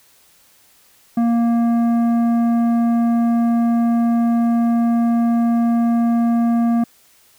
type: tone with tanh clipping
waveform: sine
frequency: 233.6 Hz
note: A#3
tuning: 4 cents sharp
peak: -15 dBFS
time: 1.17-6.84 s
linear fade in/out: 5 ms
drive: 10 dB
effects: white hiss -53 dBFS RMS until 7.38 s